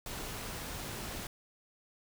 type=noise; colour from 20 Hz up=pink; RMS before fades=-41 dBFS; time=0.06-1.27 s; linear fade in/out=2 ms; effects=none